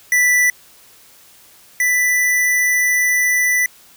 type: tone pair in turn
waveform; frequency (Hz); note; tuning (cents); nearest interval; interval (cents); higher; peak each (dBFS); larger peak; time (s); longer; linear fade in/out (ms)
square; 1975.5 / 1982.8; B6 / B6; 0 / +6; unison; 6; second; -12 / -14; first; 0.12-0.5 / 1.8-3.66; second; 2
effects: white hiss -47 dBFS RMS until 3.96 s